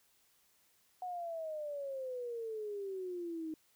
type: exponential sweep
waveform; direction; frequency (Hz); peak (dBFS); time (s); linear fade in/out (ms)
sine; down; 738 to 311.1; -38; 1.02-3.54; 2
effects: white hiss -71 dBFS RMS until 3.75 s